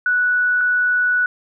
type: tone pair in turn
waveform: sine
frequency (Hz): 1476 / 1476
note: F#6 / F#6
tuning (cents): -5 / -5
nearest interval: unison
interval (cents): 0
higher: neither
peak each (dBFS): -14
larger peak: neither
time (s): 0.06-0.61 / 0.61-1.26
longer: second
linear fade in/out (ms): 2
effects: none